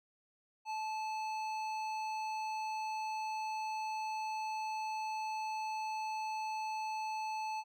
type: tone with hard clipping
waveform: triangle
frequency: 870 Hz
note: A5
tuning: 20 cents flat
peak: -38 dBFS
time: 0.65-7.64 s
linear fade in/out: 50 ms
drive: 16 dB
effects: none